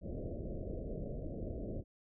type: low-pass noise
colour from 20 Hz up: pink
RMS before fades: -41 dBFS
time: 0.01-1.84 s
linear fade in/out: 50 ms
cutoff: 650 Hz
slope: 96 dB/octave
effects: none